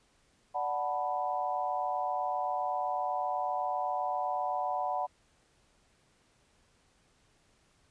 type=chord; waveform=sine; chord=B minor seventh; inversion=first; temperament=equal; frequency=587.3 / 740 / 880 / 987.8 Hz; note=D5 / F#5 / A5 / B5; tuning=0 / 0 / 0 / 0 cents; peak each=-38 / -32 / -38 / -36 dBFS; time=0.54-5.07 s; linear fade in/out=20 ms; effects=pink hiss -68 dBFS RMS until 7.9 s + resampled to 22050 Hz